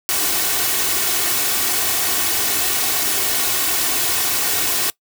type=noise with comb filter; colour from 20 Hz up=white; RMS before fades=-19 dBFS; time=0.09-4.9 s; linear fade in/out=0 ms; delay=2.7 ms; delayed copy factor=+0.55; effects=noise-tail reverb RT60 0.1 s tail -22 dB re dry + high-pass 80 Hz 12 dB/octave